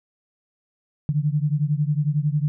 sine beating tone pair, 144.6 / 155.6 Hz, D3 / D#3, -27 / 0 cents, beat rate 11 Hz, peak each -21 / -23 dBFS, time 1.09-2.48 s, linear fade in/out 0 ms, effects none

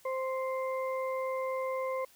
harmonic tone, 523 Hz, C5, 1 cent flat, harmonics 1 / 2 / 4, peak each -32 / -37 / -44 dBFS, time 0.05-2.05 s, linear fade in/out 5 ms, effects white hiss -61 dBFS RMS until 2.15 s

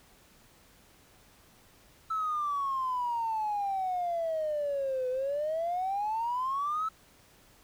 triangle exponential two-way sweep, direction down then up, 1318.5 to 502 to 1318.5 Hz, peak -25 dBFS, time 2.1-6.89 s, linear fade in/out 10 ms, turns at 5.09 s, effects tanh soft clip ceiling -26 dBFS + pink hiss -60 dBFS RMS until 7.63 s

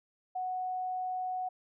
sine tone, 739 Hz, F#5, 2 cents flat, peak -32 dBFS, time 0.35-1.49 s, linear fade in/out 10 ms, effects none

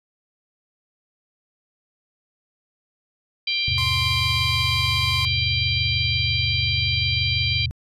harmonic tone, 789 Hz, G5, 11 cents sharp, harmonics 3 / 4 / 5 / 6, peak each -25 / -26 / -27 / -28 dBFS, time 3.47-7.66 s, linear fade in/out 5 ms
sine chord, E augmented, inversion none, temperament just, 82.41 / 103.01 / 128.76 Hz, E2 / G#2 / B#2, 0 / -14 / -27 cents, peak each -28 dBFS, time 3.68-7.71 s, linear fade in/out 0 ms
sawtooth tone, 1046.5 Hz, C6, in tune, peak -24 dBFS, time 3.78-5.25 s, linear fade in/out 0 ms
effects resampled to 32000 Hz

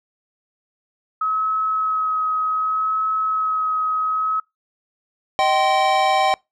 sine tone with vibrato, 1278 Hz, D#6, 46 cents sharp, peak -18 dBFS, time 1.21-4.4 s, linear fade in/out 5 ms, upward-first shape sine, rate 0.66 Hz, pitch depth 14 cents each way
square chord, C minor, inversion first, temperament equal with one note detuned, 622.3 / 770.5 / 1046.5 Hz, Eb5 / G5 / C6, 0 / -30 / 0 cents, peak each -23 / -17 / -23 dBFS, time 5.39-6.34 s, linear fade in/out 0 ms
effects noise-tail reverb RT60 0.2 s tail -26 dB re dry + low-pass 5000 Hz 12 dB/octave

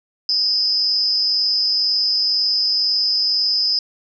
sine tone with amplitude modulation, 5050 Hz, D#8, 25 cents sharp, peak -11 dBFS, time 0.29-3.79 s, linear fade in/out 2 ms, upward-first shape sine, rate 242 Hz, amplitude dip 100%, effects none

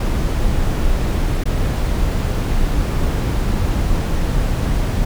brown noise with dropouts, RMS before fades -17 dBFS, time 0-5.05 s, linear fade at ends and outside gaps 5 ms, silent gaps 1.438-1.455 s, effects none

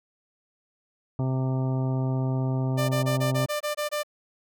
harmonic tone, 130.81 Hz, C3, in tune, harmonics 1 / 2 / 3 / 4 / 5 / 6 / 7 / 9, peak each -24 / -31 / -37 / -42 / -38 / -45 / -42 / -47 dBFS, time 1.19-3.46 s, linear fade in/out 2 ms
sawtooth tone bursts, 595 Hz, D5, 22 cents sharp, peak -22 dBFS, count 9, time 2.77-4.034 s, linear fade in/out 20 ms, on 120 ms, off 23 ms
effects none

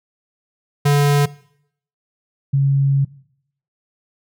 square / sine tone pair in turn, 143.9 / 138.08 Hz, D3 / C#3, -35 / -6 cents, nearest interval minor second, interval 71 cents, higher first, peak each -12 dBFS, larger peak neither, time 0.85-1.26 / 2.53-3.05 s, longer second, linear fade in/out 10 ms, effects noise-tail reverb RT60 0.7 s tail -21 dB re dry

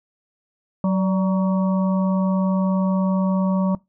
harmonic tone with a mistuned harmonic, 187.7 Hz, F#3, 25 cents sharp, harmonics 1 / 3 / 5 / 6, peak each -17 / -27 / -31 / -33 dBFS, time 0.84-3.75 s, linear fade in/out 2 ms, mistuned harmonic 3, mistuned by +56 cents, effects noise-tail reverb RT60 0.2 s tail -22 dB re dry

